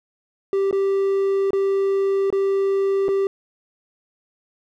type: tone with dropouts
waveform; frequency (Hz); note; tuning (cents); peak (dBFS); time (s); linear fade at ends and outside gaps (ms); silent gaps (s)
triangle; 391.6; G4; -2; -15; 0.53-3.27; 1; 0.711-0.727 / 1.506-1.532 / 2.303-2.326 / 3.083-3.088
effects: none